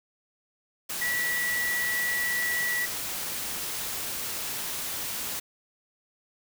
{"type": "tone in noise", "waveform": "sine", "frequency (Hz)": 1945, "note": "B6", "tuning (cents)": -27, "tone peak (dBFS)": -26, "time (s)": [1.01, 2.86], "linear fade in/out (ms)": 10, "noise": "white", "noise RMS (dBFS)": -33, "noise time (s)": [0.89, 5.4], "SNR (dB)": 4, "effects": []}